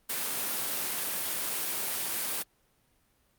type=high-pass noise; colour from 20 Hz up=white; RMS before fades=-32 dBFS; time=0.09-2.43 s; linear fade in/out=10 ms; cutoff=160 Hz; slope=12 dB/octave; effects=pink hiss -69 dBFS RMS until 3.38 s + Opus 32 kbps